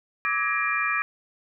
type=tone cluster; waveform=sine; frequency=1163 / 1286 / 1667 / 1879 / 2386 Hz; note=D6 / E6 / G#6 / A#6 / D7; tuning=-17 / -43 / +6 / +13 / +27 cents; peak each=-29 / -31 / -28 / -31 / -27 dBFS; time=0.25-1.02 s; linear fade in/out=0 ms; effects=none